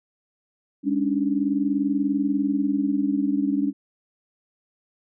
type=tone cluster; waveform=sine; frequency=203.8 / 280.5 / 300.8 Hz; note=G#3 / C#4 / D4; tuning=-32 / +21 / +42 cents; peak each=-27 / -22 / -26 dBFS; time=0.83-3.73 s; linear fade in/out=50 ms; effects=none